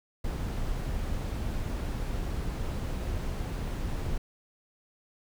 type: noise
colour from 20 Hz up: brown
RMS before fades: -32 dBFS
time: 0.24-4.18 s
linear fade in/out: 5 ms
effects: none